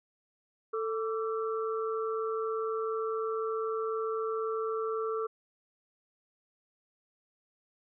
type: tone cluster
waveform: sine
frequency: 443.8 / 1160 / 1338 Hz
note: A4 / D6 / E6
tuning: +15 / -22 / +25 cents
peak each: -31 / -38 / -39 dBFS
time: 0.73-5.27 s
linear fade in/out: 10 ms
effects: none